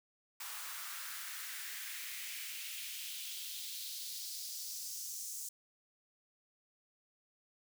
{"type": "noise with high-pass filter sweep", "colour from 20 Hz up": "white", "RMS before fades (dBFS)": -44, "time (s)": [0.4, 5.49], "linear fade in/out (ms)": 5, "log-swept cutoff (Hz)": [1100, 6900], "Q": 2.2, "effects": []}